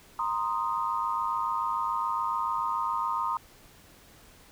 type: tone cluster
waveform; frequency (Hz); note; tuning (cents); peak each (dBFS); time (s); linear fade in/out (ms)
sine; 934 / 1041 / 1242; A#5 / C6 / D#6; +3 / -9 / -3; -31; 0.19-3.37; 2
effects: pink hiss -55 dBFS RMS until 4.51 s